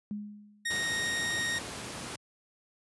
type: tone with exponential decay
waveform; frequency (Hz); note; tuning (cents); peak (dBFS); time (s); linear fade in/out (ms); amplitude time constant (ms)
sine; 207.7; G#3; 0; -31; 0.11-0.8; 0; 150
type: tone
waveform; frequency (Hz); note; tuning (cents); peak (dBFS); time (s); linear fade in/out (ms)
sawtooth; 1864.7; A#6; 0; -26; 0.65-1.59; 10
type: noise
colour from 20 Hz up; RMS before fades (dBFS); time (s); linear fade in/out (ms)
pink; -39; 0.7-2.16; 5
effects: high-pass 100 Hz 12 dB/octave + resampled to 24000 Hz